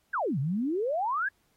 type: exponential two-way sweep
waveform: sine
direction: down then up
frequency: 1710 to 127 to 1710 Hz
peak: -26 dBFS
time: 0.13-1.29 s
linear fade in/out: 10 ms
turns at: 0.39 s
effects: pink hiss -71 dBFS RMS until 1.56 s + AAC 48 kbps